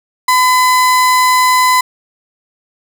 35% pulse tone, 1010 Hz, B5, 39 cents sharp, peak -6 dBFS, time 0.28-1.81 s, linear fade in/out 5 ms, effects none

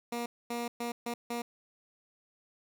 15% pulse tone bursts at uneven times, 237.4 Hz, A#3, 32 cents sharp, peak -27 dBFS, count 5, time 0.12-0.26 / 0.5-0.68 / 0.8-0.92 / 1.06-1.14 / 1.3-1.42 s, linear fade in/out 5 ms, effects none

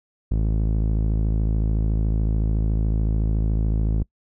sawtooth tone with low-pass filter, 53.8 Hz, A1, 38 cents flat, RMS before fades -21 dBFS, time 0.31-4.03 s, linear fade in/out 5 ms, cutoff 280 Hz, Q 0.62, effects noise-tail reverb RT60 0.1 s tail -24 dB re dry

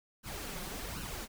pink noise with flanger, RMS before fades -41 dBFS, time 0.23-1.28 s, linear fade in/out 50 ms, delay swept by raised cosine 0.7 to 5.6 ms, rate 1.3 Hz, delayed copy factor +0.6, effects none

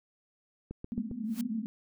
click train, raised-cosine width 3 ms, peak -26 dBFS, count 4, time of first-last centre 0.71-1.113 s, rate 7.44 Hz
pink band-pass noise, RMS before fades -35 dBFS, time 0.92-1.66 s, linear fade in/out 0 ms, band 210 to 240 Hz, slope 96 dB/octave
white noise with exponential growth, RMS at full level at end -41 dBFS, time 1.24-1.41 s, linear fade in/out 2 ms, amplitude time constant 36 ms
effects none

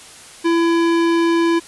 sine tone with hard clipping, 335.4 Hz, E4, 30 cents sharp, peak -15 dBFS, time 0.44-1.6 s, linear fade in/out 20 ms, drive 18 dB, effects white hiss -40 dBFS RMS until 1.67 s + resampled to 24000 Hz

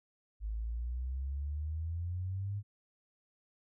sine exponential sweep, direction up, 51.8 to 103.83 Hz, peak -34 dBFS, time 0.4-2.63 s, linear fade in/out 50 ms, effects none

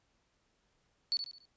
sine tone with echo, 4452 Hz, C#8, 7 cents sharp, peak -28 dBFS, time 1.12-1.17 s, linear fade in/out 0 ms, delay 71 ms, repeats 4, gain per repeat -8 dB, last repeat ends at 1.454 s, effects pink hiss -75 dBFS RMS until 1.56 s + resampled to 16000 Hz

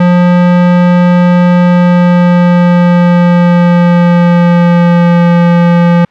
square tone with pitch glide, 177.1 to 172.66 Hz, F3 to F3, +24 to -19 cents, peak -4 dBFS, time 0-6.05 s, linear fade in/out 5 ms, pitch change -43 cents, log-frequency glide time 1.63-5.28 s, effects white hiss -48 dBFS RMS until 6.1 s + low-pass 2000 Hz 12 dB/octave

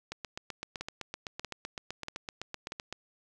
two click trains, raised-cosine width 0.2 ms, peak -20 / -20 dBFS, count 23 / 4, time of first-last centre 0.12-2.926 / 0.81-2.721 s, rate 7.84 / 1.57 Hz, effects none

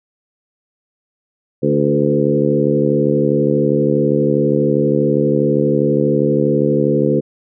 harmonic tone with a mistuned harmonic, 72.4 Hz, D2, 24 cents flat, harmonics 2 / 3 / 4 / 5 / 6 / 7, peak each -19 / -19 / -19 / -19 / -19 / -19 dBFS, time 1.62-7.21 s, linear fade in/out 20 ms, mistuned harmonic 6, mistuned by +19 cents, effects none

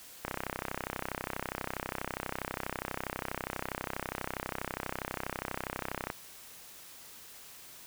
click train, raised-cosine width 0.5 ms, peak -18 dBFS, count 190, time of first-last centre 0.25-6.101 s, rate 32.3 Hz, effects white hiss -51 dBFS RMS until 7.86 s

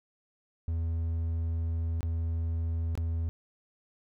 triangle tone with dropouts, 82.41 Hz, E2, in tune, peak -26 dBFS, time 0.68-3.29 s, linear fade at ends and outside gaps 0 ms, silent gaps 2.007-2.03 / 2.953-2.976 s, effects none

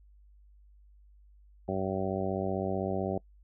harmonic tone, 95.7 Hz, G2, 41 cents flat, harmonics 1 / 2 / 3 / 4 / 5 / 6 / 7 / 8, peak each -38 / -35 / -39 / -35 / -40 / -37 / -38 / -40 dBFS, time 1.68-3.18 s, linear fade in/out 5 ms, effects noise-tail reverb RT60 0.1 s tail -24 dB re dry + added 50 Hz sine -55 dBFS peak until 3.43 s

